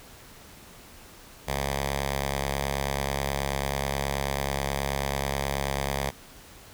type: tone with notch filter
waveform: 5% pulse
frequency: 69.3 Hz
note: C#2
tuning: in tune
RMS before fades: -29 dBFS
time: 1.47-6.11 s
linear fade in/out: 20 ms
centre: 300 Hz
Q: 0.8
effects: pink hiss -49 dBFS RMS until 6.73 s